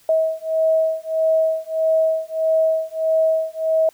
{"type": "beating tone pair", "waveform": "sine", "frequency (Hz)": [640, 641.6], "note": ["D#5", "E5"], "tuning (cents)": [49, -47], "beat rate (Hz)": 1.6, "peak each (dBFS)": -19, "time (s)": [0.09, 3.89], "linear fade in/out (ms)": 2, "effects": ["white hiss -54 dBFS RMS until 3.93 s"]}